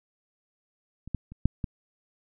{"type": "clicks", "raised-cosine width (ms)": 5, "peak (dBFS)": [-28, -16, -30, -8, -17], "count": 5, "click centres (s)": [1.076, 1.147, 1.32, 1.456, 1.642], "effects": []}